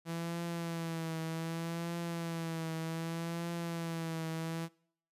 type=tone with vibrato; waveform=sawtooth; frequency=165.9 Hz; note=E3; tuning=11 cents sharp; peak=-32 dBFS; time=0.05-4.69 s; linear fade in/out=50 ms; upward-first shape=triangle; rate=0.65 Hz; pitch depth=49 cents each way; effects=noise-tail reverb RT60 0.6 s tail -23 dB re dry + resampled to 32000 Hz